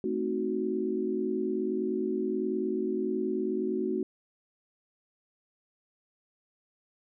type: chord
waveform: sine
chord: A diminished seventh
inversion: none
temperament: equal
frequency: 220 / 261.6 / 311.1 / 370 Hz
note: A3 / C4 / Eb4 / Gb4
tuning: 0 / 0 / 0 / 0 cents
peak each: -34 / -35 / -35 / -30 dBFS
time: 0.04-4.03 s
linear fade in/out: 2 ms
effects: none